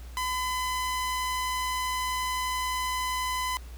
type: tone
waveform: sawtooth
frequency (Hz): 1011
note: B5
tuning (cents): +40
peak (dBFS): -24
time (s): 0.17-3.57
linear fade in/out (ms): 0
effects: added 60 Hz sine -40 dBFS peak until 3.77 s + pink hiss -53 dBFS RMS until 3.77 s